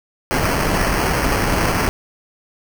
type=noise with sample-and-hold; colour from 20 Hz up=pink; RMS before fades=-18 dBFS; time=0.31-1.89 s; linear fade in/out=0 ms; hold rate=3675 Hz; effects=none